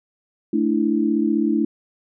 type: chord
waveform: sine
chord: A suspended fourth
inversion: none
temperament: equal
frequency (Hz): 220 / 293.7 / 329.6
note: A3 / D4 / E4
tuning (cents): 0 / 0 / 0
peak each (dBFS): -21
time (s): 0.53-1.65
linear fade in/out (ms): 5
effects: none